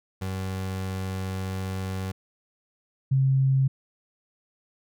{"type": "tone pair in turn", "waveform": ["30% pulse", "sine"], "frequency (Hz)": [94.7, 133.93], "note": ["F#2", "C3"], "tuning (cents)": [41, 41], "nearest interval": "tritone", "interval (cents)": 600, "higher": "second", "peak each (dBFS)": [-26, -18], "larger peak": "second", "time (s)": [[0.21, 2.12], [3.11, 3.68]], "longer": "first", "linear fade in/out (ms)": 10, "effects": []}